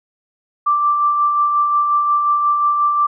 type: tone with tremolo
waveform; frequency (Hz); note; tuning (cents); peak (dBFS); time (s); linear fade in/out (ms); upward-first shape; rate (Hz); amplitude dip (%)
sine; 1174.7; D6; 0; -11; 0.66-3.07; 10; sine; 5.6; 35
effects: none